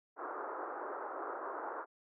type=band-pass noise; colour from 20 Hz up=white; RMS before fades=-42 dBFS; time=0.16-1.86 s; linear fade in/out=50 ms; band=320 to 1400 Hz; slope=48 dB/octave; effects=none